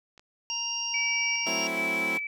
clicks, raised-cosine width 0.2 ms, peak -35 dBFS, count 2, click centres 0.178 / 0.195 s
harmonic tone, 934 Hz, A#5, 3 cents sharp, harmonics 1 / 3 / 5 / 6, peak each -40 / -33 / -42 / -31 dBFS, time 0.5-1.67 s, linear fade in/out 0 ms
sine tone with tremolo, 2305 Hz, D7, 33 cents flat, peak -26 dBFS, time 0.94-2.27 s, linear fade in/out 2 ms, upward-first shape square, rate 1.2 Hz, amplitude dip 40%
15% pulse chord, F# half-diminished seventh, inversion none, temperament equal, 185 / 220 / 261.6 / 329.6 Hz, F#3 / A3 / C4 / E4, 0 / 0 / 0 / 0 cents, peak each -33 / -32 / -31 / -29 dBFS, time 1.46-2.18 s, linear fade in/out 10 ms
effects none

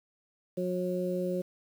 harmonic tone, 181.1 Hz, F#3, 37 cents flat, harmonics 1 / 2 / 3, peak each -33 / -33 / -33 dBFS, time 0.57-1.42 s, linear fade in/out 10 ms, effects 9-bit

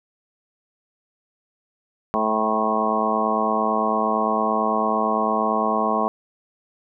harmonic tone with a mistuned harmonic, 108.9 Hz, A2, 17 cents flat, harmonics 2 / 3 / 4 / 5 / 6 / 7 / 8 / 9 / 10, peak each -26 / -33 / -28 / -31 / -26 / -26 / -33 / -27 / -24 dBFS, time 2.14-6.08 s, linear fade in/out 0 ms, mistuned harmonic 7, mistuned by +18 cents, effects none

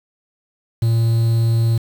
triangle tone with quantisation, 114.7 Hz, A#2, 28 cents flat, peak -11 dBFS, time 0.82-1.78 s, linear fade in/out 5 ms, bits 6, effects none

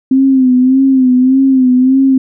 sine tone with vibrato, 260.2 Hz, C4, 9 cents flat, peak -5 dBFS, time 0.11-2.18 s, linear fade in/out 5 ms, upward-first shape sine, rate 1.7 Hz, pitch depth 62 cents each way, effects none

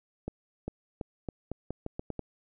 accelerating click train, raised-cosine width 2 ms, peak -21 dBFS, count 10, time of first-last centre 0.28-2.193 s, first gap 400 ms, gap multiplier 0.83, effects none

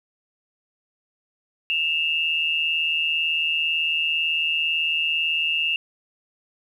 sine tone pair together, 2662 / 2820 Hz, E7 / F7, +16 / +16 cents, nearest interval minor second, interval 100 cents, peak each -23 dBFS, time 1.7-5.76 s, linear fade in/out 0 ms, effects 9-bit

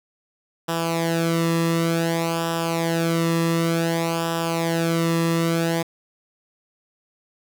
sawtooth tone with flanger, 166.2 Hz, E3, 15 cents sharp, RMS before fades -22 dBFS, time 0.68-5.83 s, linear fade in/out 10 ms, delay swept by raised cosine 0.46 to 1.33 ms, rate 0.55 Hz, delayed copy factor -0.75, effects 9-bit

